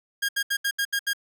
sawtooth tone bursts, 1624 Hz, G#6, 39 cents flat, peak -19 dBFS, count 7, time 0.22-1.134 s, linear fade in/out 10 ms, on 68 ms, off 73 ms, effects none

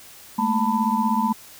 sine tone cluster, 212.8 / 228.9 / 894 / 992 Hz, G#3 / A#3 / A5 / B5, +42 / -31 / +27 / +7 cents, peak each -24 dBFS, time 0.38-1.33 s, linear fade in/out 10 ms, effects white hiss -45 dBFS RMS until 1.59 s

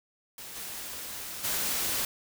white noise with level steps, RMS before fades -43 / -39 / -30 dBFS, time 0.38-2.05 s, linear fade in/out 2 ms, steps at 0.55 / 1.43 s, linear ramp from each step 20 ms, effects none

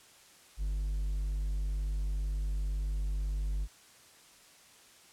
triangle tone with hard clipping, 49 Hz, G1, in tune, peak -31 dBFS, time 0.57-3.68 s, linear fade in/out 50 ms, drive 6 dB, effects white hiss -58 dBFS RMS until 5.12 s + low-pass 10000 Hz 12 dB/octave

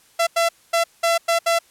sawtooth tone bursts at uneven times, 673 Hz, E5, 36 cents sharp, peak -12 dBFS, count 6, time 0.19-0.27 / 0.36-0.49 / 0.73-0.84 / 1.03-1.18 / 1.28-1.39 / 1.46-1.59 s, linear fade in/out 10 ms, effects white hiss -55 dBFS RMS until 1.7 s + low-pass 12000 Hz 12 dB/octave

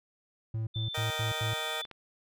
triangle tone bursts, 111.3 Hz, A2, 20 cents sharp, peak -28 dBFS, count 5, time 0.54-1.538 s, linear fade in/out 5 ms, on 130 ms, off 87 ms
sine tone with pitch glide, 3546 to 3487 Hz, A7 to A7, +13 to -16 cents, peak -36 dBFS, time 0.74-1.86 s, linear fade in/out 20 ms, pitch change -29 cents, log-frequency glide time 0.88-1.72 s
15% pulse chord, Eb major, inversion second, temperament just, 466.7 / 622.3 / 777.8 Hz, Bb4 / Eb5 / G5, +2 / 0 / -14 cents, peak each -33 / -31 / -33 dBFS, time 0.94-1.82 s, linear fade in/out 10 ms
clicks, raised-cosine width 0.3 ms, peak -30 dBFS, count 4, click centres 1.102 / 1.287 / 1.852 / 1.913 s
effects none

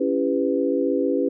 sine chord, C# half-diminished seventh, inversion none, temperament just, 277.2 / 332.6 / 399.1 / 498.9 Hz, C#4 / E4 / G4 / B4, 0 / +16 / +31 / +17 cents, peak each -23 / -26 / -25 / -24 dBFS, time 0-1.29 s, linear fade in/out 10 ms, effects none

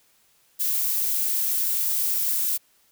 violet noise, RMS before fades -24 dBFS, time 0.59-2.58 s, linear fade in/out 20 ms, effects white hiss -62 dBFS RMS until 2.91 s

